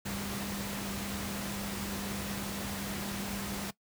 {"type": "tone in noise", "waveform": "sine", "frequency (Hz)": 199.3, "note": "G3", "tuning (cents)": 29, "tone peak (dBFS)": -39, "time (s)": [0.05, 3.71], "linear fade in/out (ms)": 10, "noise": "pink", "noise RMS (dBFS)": -38, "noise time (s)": [0.05, 3.71], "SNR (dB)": -4, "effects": ["noise-tail reverb RT60 0.1 s tail -19 dB re dry", "high-pass 60 Hz 12 dB/octave"]}